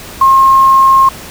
sine tone with quantisation, 1071 Hz, C6, 40 cents sharp, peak -3 dBFS, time 0.21-1.09 s, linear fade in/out 5 ms, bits 5, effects pink hiss -29 dBFS RMS until 1.3 s

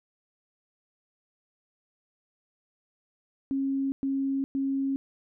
sine tone bursts, 271.9 Hz, C#4, 33 cents flat, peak -25 dBFS, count 3, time 3.51-4.96 s, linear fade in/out 0 ms, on 410 ms, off 110 ms, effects none

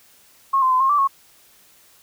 sine tone with pitch steps, 1085 / 1038 / 1023 / 1072 / 1165 / 1096 Hz, C#6 / C6 / C6 / C6 / D6 / C#6, -37 / -14 / -39 / +42 / -14 / -20 cents, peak -14 dBFS, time 0.53-1.076 s, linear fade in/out 10 ms, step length 91 ms, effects white hiss -53 dBFS RMS until 2.02 s

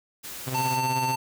white noise, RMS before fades -38 dBFS, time 0.23-0.78 s, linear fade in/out 20 ms
sawtooth tone with tremolo, 129.5 Hz, C3, 17 cents flat, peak -23 dBFS, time 0.46-1.16 s, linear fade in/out 20 ms, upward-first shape sine, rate 16 Hz, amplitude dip 55%
square tone, 896 Hz, A5, 31 cents sharp, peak -25 dBFS, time 0.54-1.16 s, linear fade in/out 10 ms
effects none

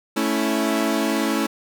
sawtooth chord, A major, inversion none, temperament equal with one note detuned, 220 / 278.6 / 329.6 Hz, A3 / C#4 / E4, 0 / +9 / 0 cents, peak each -20 dBFS, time 0.16-1.47 s, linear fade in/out 10 ms, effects none

